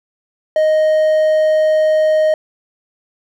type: tone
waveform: triangle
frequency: 622.3 Hz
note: D#5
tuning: in tune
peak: -8 dBFS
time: 0.56-2.34 s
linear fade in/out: 2 ms
effects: none